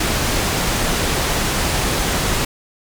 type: low-pass noise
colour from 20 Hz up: pink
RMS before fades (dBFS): -19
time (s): 0-2.45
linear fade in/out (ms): 5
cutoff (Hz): 11000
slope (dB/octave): 12
effects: none